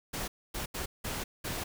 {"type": "noise bursts at uneven times", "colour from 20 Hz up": "pink", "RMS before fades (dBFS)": -36, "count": 5, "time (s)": [[0.13, 0.28], [0.54, 0.66], [0.74, 0.86], [1.04, 1.24], [1.44, 1.64]], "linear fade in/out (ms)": 10, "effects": []}